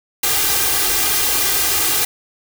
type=noise with comb filter; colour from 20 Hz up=white; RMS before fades=-17 dBFS; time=0.23-2.05 s; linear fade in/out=5 ms; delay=2.5 ms; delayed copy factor=+0.85; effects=none